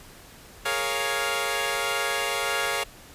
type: chord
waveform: 10% pulse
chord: Bb minor seventh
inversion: third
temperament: equal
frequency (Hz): 415.3 / 466.2 / 554.4 / 698.5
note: Ab4 / Bb4 / Db5 / F5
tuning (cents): 0 / 0 / 0 / 0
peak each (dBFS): -23 / -23 / -21 / -22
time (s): 0.65-2.84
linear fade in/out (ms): 10
effects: pink hiss -48 dBFS RMS until 3.14 s + resampled to 32000 Hz